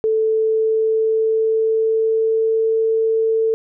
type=tone with pitch glide; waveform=sine; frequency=440 to 446.1 Hz; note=A4 to A4; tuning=0 to +24 cents; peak=-14 dBFS; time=0.04-3.54 s; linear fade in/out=0 ms; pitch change=+24 cents; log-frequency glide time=0.19-2.75 s; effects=none